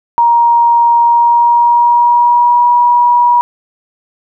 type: tone with pitch glide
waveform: sine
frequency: 941 to 964.1 Hz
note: A#5 to B5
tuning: +16 to -42 cents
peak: -5 dBFS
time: 0.18-3.41 s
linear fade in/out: 0 ms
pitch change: +42 cents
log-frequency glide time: 1.01-2.66 s
effects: none